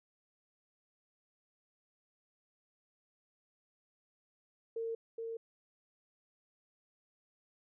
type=tone with echo; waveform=sine; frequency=455.7 Hz; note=A#4; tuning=39 cents flat; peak=-35 dBFS; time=4.76-4.95 s; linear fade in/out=5 ms; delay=420 ms; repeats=1; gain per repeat=-3 dB; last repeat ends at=5.37 s; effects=none

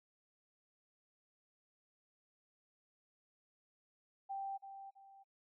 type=tone with echo; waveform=sine; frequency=784 Hz; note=G5; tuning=in tune; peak=-39 dBFS; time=4.29-4.58 s; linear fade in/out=20 ms; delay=330 ms; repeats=2; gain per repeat=-9 dB; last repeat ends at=5.24 s; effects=noise-tail reverb RT60 0.1 s tail -20 dB re dry

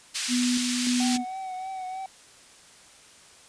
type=band-pass noise; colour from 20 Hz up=white; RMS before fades=-30 dBFS; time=0.14-1.18 s; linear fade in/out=20 ms; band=2200 to 7100 Hz; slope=12 dB/octave
type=tone with tremolo; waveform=sine; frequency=246.9 Hz; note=B3; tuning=in tune; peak=-22 dBFS; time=0.28-1.25 s; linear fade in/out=50 ms; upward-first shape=square; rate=1.7 Hz; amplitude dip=40%
type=tone with vibrato; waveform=triangle; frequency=753 Hz; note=F#5; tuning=30 cents sharp; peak=-30 dBFS; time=1-2.06 s; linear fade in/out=2 ms; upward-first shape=triangle; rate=3.2 Hz; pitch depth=40 cents each way
effects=white hiss -52 dBFS RMS until 3.48 s + resampled to 22050 Hz

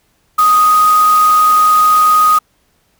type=tone in noise; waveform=sine; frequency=1246 Hz; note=D#6; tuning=2 cents sharp; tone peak=-6 dBFS; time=0.38-2.39 s; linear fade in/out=10 ms; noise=white; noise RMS=-24 dBFS; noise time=0.38-2.39 s; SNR=+15 dB; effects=pink hiss -58 dBFS RMS until 2.99 s

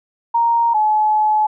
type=tone pair in turn; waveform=sine; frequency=932.3 / 855.2 Hz; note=A#5 / A5; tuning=0 / -49 cents; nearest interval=minor second; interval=149 cents; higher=first; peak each=-12 dBFS; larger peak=neither; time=0.34-0.74 / 0.74-1.47 s; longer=second; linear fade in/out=10 ms; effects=none

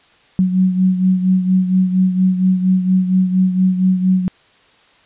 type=beating tone pair; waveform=sine; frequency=185 / 189.3 Hz; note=F#3 / F#3; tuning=0 / +40 cents; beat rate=4.3 Hz; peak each=-12 / -19 dBFS; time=0.39-4.28 s; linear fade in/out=0 ms; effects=white hiss -51 dBFS RMS until 5.05 s + resampled to 8000 Hz

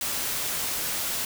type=noise; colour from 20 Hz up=white; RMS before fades=-29 dBFS; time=0.01-1.25 s; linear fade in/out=2 ms; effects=none

